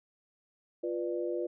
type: chord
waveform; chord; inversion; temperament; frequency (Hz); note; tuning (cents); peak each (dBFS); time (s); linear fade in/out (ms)
sine; B diminished; second; equal with one note detuned; 349.2 / 493.9 / 593.1; F4 / B4 / D5; 0 / 0 / +17; -33 / -36 / -38; 0.83-1.47; 10
effects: none